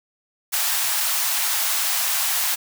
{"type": "high-pass noise", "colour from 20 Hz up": "white", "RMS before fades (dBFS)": -22, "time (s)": [0.52, 2.56], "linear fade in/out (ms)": 20, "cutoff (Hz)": 670, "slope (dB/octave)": 48, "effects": []}